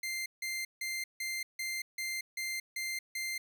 sawtooth tone bursts, 2091 Hz, C7, 2 cents flat, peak -31 dBFS, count 9, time 0.03-3.38 s, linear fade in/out 5 ms, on 230 ms, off 160 ms, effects none

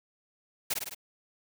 white noise with echo, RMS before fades -29 dBFS, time 0.7-0.74 s, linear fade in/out 10 ms, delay 52 ms, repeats 4, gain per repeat -3 dB, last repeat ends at 0.948 s, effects none

